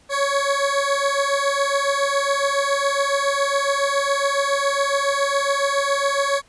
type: beating tone pair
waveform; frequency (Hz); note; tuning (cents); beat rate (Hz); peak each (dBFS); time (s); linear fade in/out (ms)
20% pulse; 554 / 561.2; C#5 / C#5; -1 / +21; 7.2; -17 / -16; 0.09-6.42; 50
effects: pink hiss -55 dBFS RMS until 6.48 s + resampled to 22050 Hz